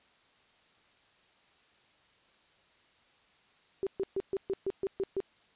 sine tone bursts, 388.2 Hz, G4, 17 cents flat, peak -28 dBFS, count 9, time 3.83-5.203 s, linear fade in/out 0 ms, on 37 ms, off 130 ms, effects white hiss -65 dBFS RMS until 5.55 s + resampled to 8000 Hz

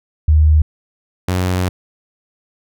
sine / sawtooth tone pair in turn, 76.9 / 91.45 Hz, D#2 / F#2, -20 / -20 cents, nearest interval minor third, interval 300 cents, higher second, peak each -7 / -11 dBFS, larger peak first, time 0.28-0.62 / 1.28-1.69 s, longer second, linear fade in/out 5 ms, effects none

